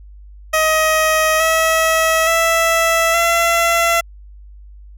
15% pulse tone with pitch steps, 630 / 645.1 / 660.6 / 676.4 Hz, D#5 / E5 / E5 / E5, +21 / -38 / +4 / +44 cents, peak -6 dBFS, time 0.53-4.01 s, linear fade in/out 10 ms, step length 870 ms, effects added 50 Hz sine -36 dBFS peak until 4.97 s

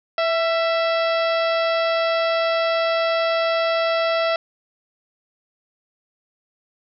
harmonic tone with a mistuned harmonic, 659.3 Hz, E5, in tune, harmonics 1 / 2 / 3 / 4 / 5 / 6 / 7 / 8, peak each -19 / -25 / -29 / -31 / -33 / -35 / -36 / -37 dBFS, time 0.18-4.36 s, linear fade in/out 2 ms, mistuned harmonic 2, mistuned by +35 cents, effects none

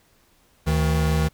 square tone pair together, 74.6 / 158.07 Hz, D2 / D#3, +28 / +28 cents, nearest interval octave + minor second, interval 1300 cents, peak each -22 dBFS, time 0.66-1.29 s, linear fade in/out 20 ms, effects pink hiss -60 dBFS RMS until 1.33 s

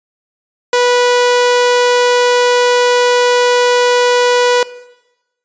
sawtooth tone, 490.1 Hz, B4, 13 cents flat, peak -5 dBFS, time 0.73-4.63 s, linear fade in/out 2 ms, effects noise-tail reverb RT60 1.0 s tail -18 dB re dry + resampled to 16000 Hz

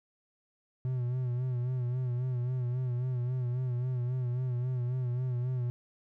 triangle tone with vibrato, 125 Hz, B2, 21 cents sharp, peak -27 dBFS, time 0.85-5.7 s, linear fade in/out 0 ms, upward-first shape sine, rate 3.7 Hz, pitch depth 57 cents each way, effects none

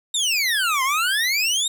25% pulse exponential two-way sweep, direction down then up, 3778 to 1018 to 3778 Hz, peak -15 dBFS, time 0.14-1.68 s, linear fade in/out 5 ms, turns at 0.83 s, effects 8-bit

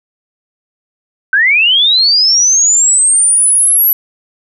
sine linear sweep, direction up, 1503 to 11840 Hz, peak -6 dBFS, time 1.33-3.93 s, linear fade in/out 2 ms, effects none

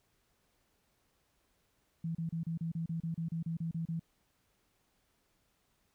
sine tone bursts, 164.81 Hz, E3, in tune, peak -33 dBFS, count 14, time 2.04-3.996 s, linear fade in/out 5 ms, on 110 ms, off 32 ms, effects pink hiss -75 dBFS RMS until 5.94 s

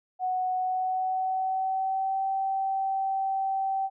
sine tone with pitch glide, 740 to 773.7 Hz, F#5 to G5, 0 to -23 cents, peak -25 dBFS, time 0.19-3.9 s, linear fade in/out 50 ms, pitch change +77 cents, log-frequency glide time 0.56-2.25 s, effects none

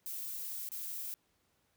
violet noise with dropouts, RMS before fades -41 dBFS, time 0.06-1.14 s, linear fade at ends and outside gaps 0 ms, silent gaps 0.69-0.718 s, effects pink hiss -75 dBFS RMS until 1.76 s + high-pass 60 Hz 12 dB/octave

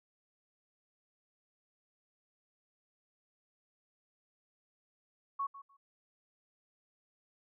sine tone with echo, 1108.7 Hz, C#6, in tune, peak -32 dBFS, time 5.39-5.47 s, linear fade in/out 10 ms, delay 150 ms, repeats 2, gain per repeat -15 dB, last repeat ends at 5.77 s, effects none

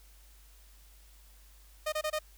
sawtooth tone bursts, 615 Hz, D#5, 20 cents flat, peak -26 dBFS, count 4, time 1.86-2.191 s, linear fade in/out 10 ms, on 64 ms, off 25 ms, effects added 50 Hz sine -55 dBFS peak until 2.37 s + white hiss -62 dBFS RMS until 2.37 s

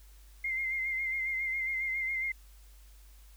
sine tone with vibrato, 2100 Hz, C7, 6 cents sharp, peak -30 dBFS, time 0.44-2.32 s, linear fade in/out 5 ms, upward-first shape sine, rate 7.3 Hz, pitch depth 36 cents each way, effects added 50 Hz sine -52 dBFS peak until 3.36 s + white hiss -63 dBFS RMS until 3.36 s

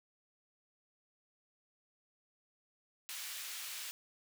pink high-pass noise, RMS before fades -44 dBFS, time 3.09-3.91 s, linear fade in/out 0 ms, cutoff 2200 Hz, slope 12 dB/octave, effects none

